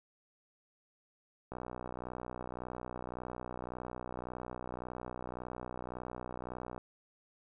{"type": "click train", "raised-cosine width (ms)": 1, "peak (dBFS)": -27, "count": 326, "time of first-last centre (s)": [1.52, 6.779], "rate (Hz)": 61.8, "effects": []}